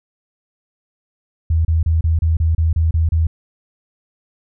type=tone bursts; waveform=sine; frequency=81 Hz; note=E2; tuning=30 cents flat; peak=-12 dBFS; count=10; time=1.5-3.27 s; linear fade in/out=5 ms; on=150 ms; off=30 ms; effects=none